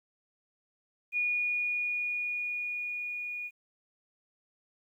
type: tone with level ramp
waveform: sine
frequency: 2448 Hz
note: D#7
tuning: 29 cents flat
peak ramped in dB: -26 to -35 dBFS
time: 1.12-3.51 s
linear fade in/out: 50 ms
effects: 11-bit